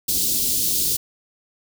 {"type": "band-stop noise", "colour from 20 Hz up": "white", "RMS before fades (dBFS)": -21, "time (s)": [0.08, 0.97], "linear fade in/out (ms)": 10, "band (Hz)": [390, 3800], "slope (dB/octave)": 24, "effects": []}